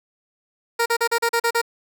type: tone bursts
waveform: 15% pulse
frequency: 466.2 Hz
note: A#4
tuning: in tune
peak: -11 dBFS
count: 8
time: 0.79-1.616 s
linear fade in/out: 10 ms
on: 70 ms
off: 38 ms
effects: none